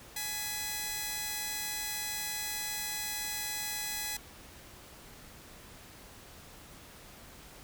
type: tone pair together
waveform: 5% pulse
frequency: 838 / 1993.1 Hz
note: G#5 / B6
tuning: +15 / +15 cents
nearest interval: octave + minor third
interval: 1500 cents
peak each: -26 dBFS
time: 0.16-4.17 s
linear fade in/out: 5 ms
effects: pink hiss -52 dBFS RMS until 7.63 s